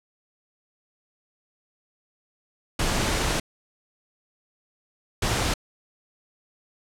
pink noise bursts at uneven times, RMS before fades -24 dBFS, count 2, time 2.79-3.4 / 5.22-5.54 s, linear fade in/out 5 ms, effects low-pass 9000 Hz 12 dB/octave

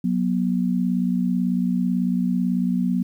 sine tone pair together, 184 / 242.1 Hz, F#3 / B3, -9 / -34 cents, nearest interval perfect fourth, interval 475 cents, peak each -21 / -22 dBFS, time 0.04-3.03 s, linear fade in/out 5 ms, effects 9-bit

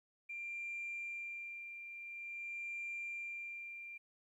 sine tone with tremolo, 2378 Hz, D7, 21 cents sharp, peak -39 dBFS, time 0.29-3.98 s, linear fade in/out 10 ms, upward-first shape sine, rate 0.48 Hz, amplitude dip 55%, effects tanh soft clip ceiling -36 dBFS + 13-bit

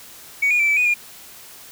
sine tone with pitch steps, 2250 / 2440 / 2331 / 2309 / 2475 / 2417 Hz, C#7 / D#7 / D7 / D7 / D#7 / D7, +25 / -34 / -14 / -30 / -10 / +49 cents, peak -13 dBFS, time 0.42-0.942 s, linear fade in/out 10 ms, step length 87 ms, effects tanh soft clip ceiling -12 dBFS + white hiss -42 dBFS RMS until 1.71 s

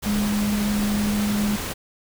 sine tone in noise, 207.5 Hz, G#3, 1 cent flat, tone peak -20 dBFS, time 0.05-1.57 s, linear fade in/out 20 ms, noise pink, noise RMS -29 dBFS, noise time 0.02-1.74 s, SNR +6 dB, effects none

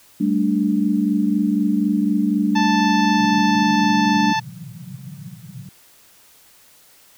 sine chord, G suspended second, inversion none, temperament equal, 196 / 220 / 293.7 Hz, G3 / A3 / D4, 0 / 0 / 0 cents, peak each -20 dBFS, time 0.2-4.33 s, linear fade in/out 10 ms
harmonic tone, 880 Hz, A5, in tune, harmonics 1 / 2 / 3 / 4 / 5 / 6 / 7, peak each -19 / -25 / -29 / -31 / -33 / -35 / -36 dBFS, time 2.55-4.4 s, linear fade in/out 10 ms
white band-pass noise, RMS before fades -36 dBFS, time 3.19-5.69 s, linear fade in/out 2 ms, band 110 to 190 Hz, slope 96 dB/octave
effects white hiss -51 dBFS RMS until 7.17 s

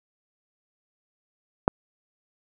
click, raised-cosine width 1 ms, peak -3 dBFS, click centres 1.679 s, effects none

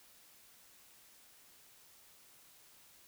silence, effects white hiss -62 dBFS RMS until 3.07 s

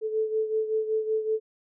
sine beating tone pair, 436 / 441.3 Hz, A4 / A4, -16 / +5 cents, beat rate 5.3 Hz, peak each -25 / -31 dBFS, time 0.01-1.4 s, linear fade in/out 50 ms, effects none

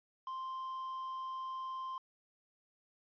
triangle tone with quantisation, 1046.5 Hz, C6, in tune, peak -37 dBFS, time 0.27-1.98 s, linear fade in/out 2 ms, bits 10, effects resampled to 11025 Hz

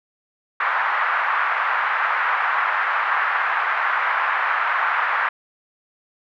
pink band-pass noise, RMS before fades -21 dBFS, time 0.6-5.29 s, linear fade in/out 5 ms, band 1000 to 1800 Hz, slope 24 dB/octave, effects none

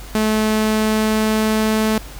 sawtooth tone with pitch glide, 216.5 to 217.9 Hz, A3 to A3, -28 to -17 cents, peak -11 dBFS, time 0.15-1.98 s, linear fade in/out 0 ms, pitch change +11 cents, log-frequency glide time 0.51-1.84 s, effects added 50 Hz sine -34 dBFS peak until 2.19 s + pink hiss -38 dBFS RMS until 2.19 s

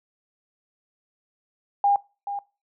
sine tone with echo, 807 Hz, G#5, 50 cents flat, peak -16 dBFS, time 1.84-1.96 s, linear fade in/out 2 ms, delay 430 ms, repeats 1, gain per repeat -11 dB, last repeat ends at 2.39 s, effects noise-tail reverb RT60 0.3 s tail -22 dB re dry

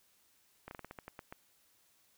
slowing click train, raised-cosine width 0.5 ms, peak -30 dBFS, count 10, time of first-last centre 0.68-1.325 s, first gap 31 ms, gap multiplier 1.2, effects white hiss -70 dBFS RMS until 2.17 s

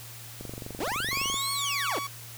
click train, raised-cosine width 2 ms, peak -25 dBFS, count 23, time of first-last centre 0.41-1.342 s, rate 23.6 Hz
25% pulse linear two-way sweep, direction up then down, 233.1 to 4435 to 233.1 Hz, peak -25 dBFS, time 0.8-1.99 s, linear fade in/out 5 ms, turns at 1.52 s
sawtooth tone with pitch glide, 1100 to 1127 Hz, C#6 to C#6, -14 to +28 cents, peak -28 dBFS, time 1.11-2.07 s, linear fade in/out 5 ms, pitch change +42 cents, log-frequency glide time 1.48-1.59 s
effects added 116 Hz sine -46 dBFS peak until 2.37 s + white hiss -45 dBFS RMS until 2.37 s

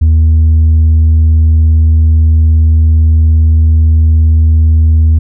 triangle tone with tanh clipping, 79.4 Hz, D#2, 36 cents sharp, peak -4 dBFS, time 0.01-5.19 s, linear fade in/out 10 ms, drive 7 dB, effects none

